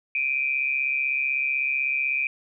sine tone pair together, 2354 / 2490 Hz, D7 / D#7, +3 / +1 cents, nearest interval minor second, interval 98 cents, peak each -25 dBFS, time 0.15-2.27 s, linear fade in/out 2 ms, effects none

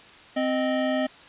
square tone pair together, 260.3 / 620.6 Hz, C4 / D#5, -9 / -5 cents, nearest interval octave + minor third, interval 1504 cents, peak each -26 dBFS, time 0.36-1.07 s, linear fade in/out 10 ms, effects white hiss -48 dBFS RMS until 1.28 s + resampled to 8000 Hz

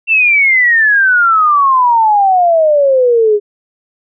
sine exponential sweep, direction down, 2712 to 406.6 Hz, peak -6 dBFS, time 0.07-3.4 s, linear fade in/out 50 ms, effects none

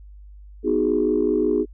sine chord, G# minor seventh, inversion first, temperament equal with one note detuned, 248.9 / 311.1 / 370 / 415.3 Hz, B3 / D#4 / F#4 / G#4, +14 / 0 / 0 / 0 cents, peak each -25 / -22 / -23 / -21 dBFS, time 0.63-1.66 s, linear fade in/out 50 ms, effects tanh soft clip ceiling -8 dBFS + added 50 Hz sine -40 dBFS peak until 1.73 s

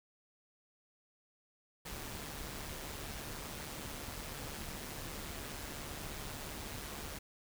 pink noise with amplitude modulation, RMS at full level -42 dBFS, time 1.85-7.19 s, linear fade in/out 10 ms, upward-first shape sine, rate 147 Hz, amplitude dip 50%, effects none

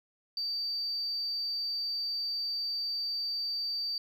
sine tone, 4632 Hz, D8, 25 cents flat, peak -30 dBFS, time 0.37-3.98 s, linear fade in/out 2 ms, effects tanh soft clip ceiling -26 dBFS

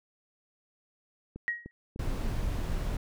click train, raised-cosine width 3 ms, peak -28 dBFS, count 4, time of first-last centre 1.36-2.261 s, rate 3.33 Hz
sine tone with exponential decay, 1894 Hz, A#6, 27 cents sharp, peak -24 dBFS, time 1.48-1.71 s, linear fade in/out 0 ms, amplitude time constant 49 ms
brown noise, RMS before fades -31 dBFS, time 1.99-2.97 s, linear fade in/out 5 ms
effects none

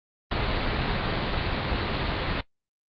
pink low-pass noise, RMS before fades -27 dBFS, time 0.31-2.41 s, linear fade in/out 5 ms, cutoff 4500 Hz, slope 96 dB/octave, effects noise-tail reverb RT60 0.1 s tail -18 dB re dry + Opus 24 kbps

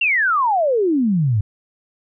sine exponential sweep, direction down, 2826 to 97.7 Hz, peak -14 dBFS, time 0.01-1.41 s, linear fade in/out 5 ms, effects none

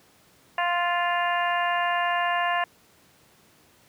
harmonic tone, 349.2 Hz, F4, in tune, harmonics 2 / 3 / 4 / 5 / 6 / 7 / 8, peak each -26 / -27 / -37 / -28 / -37 / -39 / -34 dBFS, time 0.58-2.64 s, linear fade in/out 2 ms, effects pink hiss -58 dBFS RMS until 3.88 s + high-pass 100 Hz 12 dB/octave

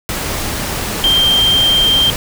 sine tone in noise, 3165 Hz, G7, 16 cents sharp, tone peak -9 dBFS, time 1.04-2.1 s, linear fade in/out 0 ms, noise pink, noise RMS -20 dBFS, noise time 0.09-2.16 s, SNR +8 dB, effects none

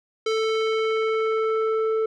square tone with low-pass filter sweep, 441.6 Hz, A4, 6 cents sharp, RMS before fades -23 dBFS, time 0.26-2.06 s, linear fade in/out 5 ms, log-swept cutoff 4800 to 920 Hz, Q 1.3, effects none

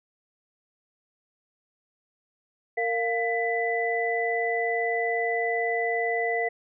sine tone cluster, 460.4 / 698 / 1994 Hz, A#4 / F5 / B6, -22 / -1 / +16 cents, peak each -28 dBFS, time 2.77-6.49 s, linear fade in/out 10 ms, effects none

